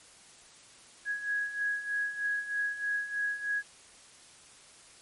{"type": "beating tone pair", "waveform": "sine", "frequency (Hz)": [1660, 1663.2], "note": ["G#6", "G#6"], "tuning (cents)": [-1, 2], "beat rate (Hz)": 3.2, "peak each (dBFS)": [-36, -31], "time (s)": [1.05, 3.63], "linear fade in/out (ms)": 50, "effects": ["white hiss -55 dBFS RMS until 5.01 s", "MP3 48 kbps"]}